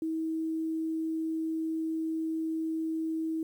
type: tone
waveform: sine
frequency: 321.1 Hz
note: E4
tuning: 45 cents flat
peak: -29 dBFS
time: 0.02-3.43 s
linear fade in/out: 2 ms
effects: 10-bit